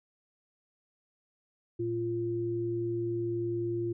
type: tone pair together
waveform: sine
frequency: 115.16 / 346.3 Hz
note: A#2 / F4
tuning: -21 / -15 cents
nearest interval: octave + perfect fifth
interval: 1906 cents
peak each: -36 / -30 dBFS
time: 1.79-3.93 s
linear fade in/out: 10 ms
effects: none